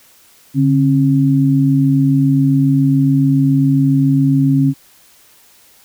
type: tone pair together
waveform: sine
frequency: 142.99 / 270.2 Hz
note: D3 / C#4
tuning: -46 / -44 cents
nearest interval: major seventh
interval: 1102 cents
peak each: -12 dBFS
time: 0.54-4.74 s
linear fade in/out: 50 ms
effects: white hiss -48 dBFS RMS until 5.84 s